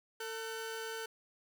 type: tone pair together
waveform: sawtooth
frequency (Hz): 449.1 / 1514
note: A4 / F#6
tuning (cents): +35 / +39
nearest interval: octave + major sixth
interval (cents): 2104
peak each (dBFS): -37 / -40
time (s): 0.2-1.06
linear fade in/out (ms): 5
effects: none